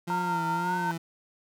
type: tone with vibrato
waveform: 30% pulse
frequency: 171.5 Hz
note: F3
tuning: 31 cents flat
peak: -29 dBFS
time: 0.07-0.98 s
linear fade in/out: 10 ms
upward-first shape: sine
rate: 1.9 Hz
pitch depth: 63 cents each way
type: tone with tremolo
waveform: sine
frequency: 917 Hz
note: A#5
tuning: 29 cents flat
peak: -26 dBFS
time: 0.1-0.91 s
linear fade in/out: 0 ms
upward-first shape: sine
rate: 5.3 Hz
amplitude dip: 35%
type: tone with pitch glide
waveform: sine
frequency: 1389 to 1523.5 Hz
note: F6 to G6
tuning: -10 to -50 cents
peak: -34 dBFS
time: 0.1-0.92 s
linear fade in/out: 2 ms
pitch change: +160 cents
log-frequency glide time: 0.62-0.79 s
effects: none